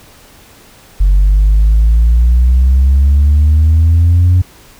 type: exponential sweep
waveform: sine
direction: up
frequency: 46.25 to 91.3 Hz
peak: -3 dBFS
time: 1-4.42 s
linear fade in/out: 10 ms
effects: tanh soft clip ceiling -3 dBFS + pink hiss -41 dBFS RMS until 4.79 s